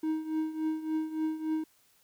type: tone with tremolo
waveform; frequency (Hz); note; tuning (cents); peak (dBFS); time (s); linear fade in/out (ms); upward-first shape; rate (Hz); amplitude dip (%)
triangle; 314.5; D#4; +19; -24; 0.03-1.64; 5; triangle; 3.5; 80
effects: white hiss -66 dBFS RMS until 2.03 s